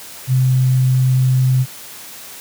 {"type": "tone", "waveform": "sine", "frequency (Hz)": 129.2, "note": "C3", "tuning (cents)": -21, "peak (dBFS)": -10, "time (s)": [0.27, 1.66], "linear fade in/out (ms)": 50, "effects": ["white hiss -35 dBFS RMS until 2.4 s", "high-pass 80 Hz 12 dB/octave"]}